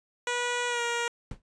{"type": "tone with pitch glide", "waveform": "10% pulse", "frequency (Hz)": [486.4, 472.8], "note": ["B4", "A#4"], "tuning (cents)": [-26, 24], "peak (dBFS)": -19, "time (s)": [0.27, 1.08], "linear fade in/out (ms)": 2, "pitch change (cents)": -50, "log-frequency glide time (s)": [0.68, 0.82]}
{"type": "noise with exponential decay", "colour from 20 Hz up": "brown", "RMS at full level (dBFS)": -32, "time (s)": [1.31, 1.42], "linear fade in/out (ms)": 2, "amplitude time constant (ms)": 22}
{"effects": ["resampled to 22050 Hz"]}